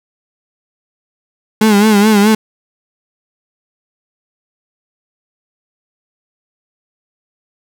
35% pulse tone with vibrato, 210 Hz, G#3, 19 cents sharp, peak -5 dBFS, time 1.61-2.35 s, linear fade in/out 5 ms, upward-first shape sine, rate 4.7 Hz, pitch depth 84 cents each way, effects none

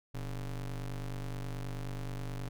square ring-modulated tone, 72.1 Hz, D2, 31 cents flat, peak -34 dBFS, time 0.14-2.49 s, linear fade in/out 10 ms, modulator 47.4 Hz, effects none

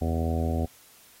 harmonic tone, 81.8 Hz, E2, 13 cents flat, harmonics 1 / 2 / 3 / 4 / 5 / 6 / 7 / 8 / 9, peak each -26 / -34 / -31 / -38 / -37 / -39 / -38 / -40 / -37 dBFS, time 0.01-0.66 s, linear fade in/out 10 ms, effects white hiss -55 dBFS RMS until 1.2 s + AAC 48 kbps

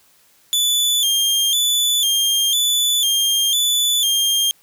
sawtooth tone with vibrato, 3338 Hz, G#7, 8 cents sharp, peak -12 dBFS, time 0.53-4.51 s, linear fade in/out 0 ms, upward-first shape square, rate 1 Hz, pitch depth 70 cents each way, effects white hiss -55 dBFS RMS until 4.62 s

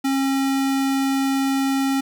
square tone, 270.9 Hz, C#4, 40 cents flat, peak -19 dBFS, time 0.04-2.01 s, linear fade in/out 10 ms, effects 9-bit

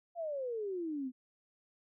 sine exponential sweep, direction down, 702 to 246.9 Hz, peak -35 dBFS, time 0.15-1.12 s, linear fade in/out 50 ms, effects none

